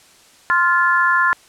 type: chord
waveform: sine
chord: F major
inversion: second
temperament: equal with one note detuned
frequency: 1046.5 / 1396.9 / 1731.8 Hz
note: C6 / F6 / A6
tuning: 0 / 0 / -28 cents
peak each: -17 dBFS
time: 0.5-1.33 s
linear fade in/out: 0 ms
effects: white hiss -49 dBFS RMS until 1.48 s + low-pass 9000 Hz 12 dB/octave